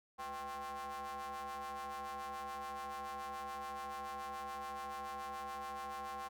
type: ring-modulated tone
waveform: 45% pulse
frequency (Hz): 143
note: D3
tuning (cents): -46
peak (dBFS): -39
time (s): 0.18-6.29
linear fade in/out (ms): 20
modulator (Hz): 926
effects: none